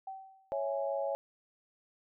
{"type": "tone with exponential decay", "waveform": "sine", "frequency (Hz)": 769, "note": "G5", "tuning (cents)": -33, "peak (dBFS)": -37, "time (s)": [0.07, 0.63], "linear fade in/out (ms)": 5, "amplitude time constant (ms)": 120}
{"type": "chord", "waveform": "sine", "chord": "C# minor", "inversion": "none", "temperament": "equal", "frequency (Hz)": [554.4, 659.3, 830.6], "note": ["C#5", "E5", "G#5"], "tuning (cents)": [0, 0, 0], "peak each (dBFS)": [-33, -37, -39], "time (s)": [0.52, 1.15], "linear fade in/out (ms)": 0}
{"effects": []}